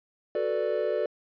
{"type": "chord", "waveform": "triangle", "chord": "B minor seventh", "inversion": "second", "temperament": "equal", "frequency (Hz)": [370, 440, 493.9, 587.3], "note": ["F#4", "A4", "B4", "D5"], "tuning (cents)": [0, 0, 0, 0], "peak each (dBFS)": [-31, -28, -30, -27], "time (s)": [0.35, 1.06], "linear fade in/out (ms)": 2, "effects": ["resampled to 11025 Hz"]}